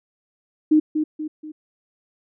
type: tone with echo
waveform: sine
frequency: 307.8 Hz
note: D#4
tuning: 19 cents flat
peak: -11 dBFS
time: 0.71-0.8 s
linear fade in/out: 10 ms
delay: 240 ms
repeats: 3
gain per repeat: -7 dB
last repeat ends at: 1.52 s
effects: none